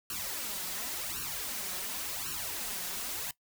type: noise with flanger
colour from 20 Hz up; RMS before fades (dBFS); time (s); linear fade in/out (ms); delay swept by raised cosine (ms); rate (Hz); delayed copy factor
white; -37; 0.1-3.31; 2; 0.7 to 5.5; 0.91; +1
effects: noise-tail reverb RT60 0.1 s tail -19 dB re dry